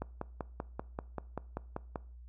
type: click train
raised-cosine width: 1 ms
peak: -22 dBFS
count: 11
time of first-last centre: 0.02-1.958 s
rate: 5.16 Hz
effects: noise-tail reverb RT60 0.5 s tail -21 dB re dry + added 60 Hz sine -48 dBFS peak until 2.28 s